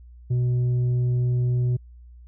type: tone with tanh clipping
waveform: sine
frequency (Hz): 123.47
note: B2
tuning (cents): 0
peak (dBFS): -20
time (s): 0.3-1.77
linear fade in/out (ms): 10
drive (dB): 4
effects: added 60 Hz sine -43 dBFS peak until 2.27 s